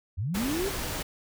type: linear sweep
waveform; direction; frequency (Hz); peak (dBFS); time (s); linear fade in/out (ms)
sine; up; 77.1 to 415.8; -27; 0.17-0.7; 20
type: noise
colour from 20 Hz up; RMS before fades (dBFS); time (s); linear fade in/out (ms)
pink; -33; 0.34-1.03; 10
effects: none